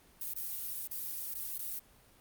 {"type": "noise with dropouts", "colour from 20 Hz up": "violet", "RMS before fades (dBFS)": -39, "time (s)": [0.21, 1.79], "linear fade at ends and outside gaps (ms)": 2, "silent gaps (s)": [[0.336, 0.362], [0.872, 0.911], [1.34, 1.352], [1.579, 1.591]], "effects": ["pink hiss -62 dBFS RMS until 2.2 s", "Opus 32 kbps"]}